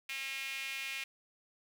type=tone with high-pass filter; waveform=sawtooth; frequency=270.3 Hz; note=C#4; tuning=44 cents flat; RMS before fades=-40 dBFS; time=0.09-1.04 s; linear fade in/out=5 ms; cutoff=2400 Hz; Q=4.5; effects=none